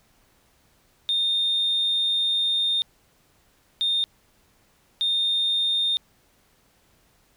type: tone bursts at uneven times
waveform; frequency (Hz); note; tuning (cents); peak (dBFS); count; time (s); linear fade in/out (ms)
sine; 3648; A#7; -38; -19; 3; 1.09-2.82 / 3.81-4.04 / 5.01-5.97; 0
effects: tanh soft clip ceiling -16 dBFS + pink hiss -62 dBFS RMS until 7.36 s